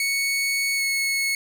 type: tone with pitch glide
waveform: sawtooth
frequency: 2217 to 2194 Hz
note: C#7 to C#7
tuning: 0 to -18 cents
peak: -18 dBFS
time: 0-1.35 s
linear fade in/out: 2 ms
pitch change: -18 cents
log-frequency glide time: 0.76-0.82 s
effects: none